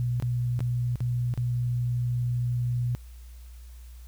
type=tone with dropouts; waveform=sine; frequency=121.8 Hz; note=B2; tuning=24 cents flat; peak=-24 dBFS; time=0-2.95 s; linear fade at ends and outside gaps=0 ms; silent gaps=0.2-0.224 / 0.592-0.605 / 0.957-1.005 / 1.339-1.376 s; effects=added 60 Hz sine -42 dBFS peak until 4.07 s + white hiss -59 dBFS RMS until 4.07 s